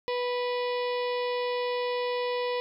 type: harmonic tone with a mistuned harmonic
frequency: 491.8 Hz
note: B4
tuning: 7 cents flat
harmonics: 1 / 2 / 4 / 5 / 6 / 7 / 8 / 9 / 10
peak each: -28 / -34 / -40 / -42 / -44 / -45 / -46 / -47 / -48 dBFS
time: 0.08-2.6 s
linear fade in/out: 0 ms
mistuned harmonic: 10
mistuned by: +65 cents
effects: 11-bit